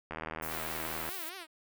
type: click train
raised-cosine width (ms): 0.5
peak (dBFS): -23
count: 79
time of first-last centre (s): 0.11-1.09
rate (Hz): 79.6
type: noise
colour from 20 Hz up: violet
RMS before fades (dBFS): -41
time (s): 0.42-1.3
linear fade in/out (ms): 10
type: tone with vibrato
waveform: 5% pulse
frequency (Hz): 349.2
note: F4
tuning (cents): 0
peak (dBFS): -31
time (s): 0.47-1.47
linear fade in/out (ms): 50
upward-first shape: triangle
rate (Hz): 4.8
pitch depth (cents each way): 220
effects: none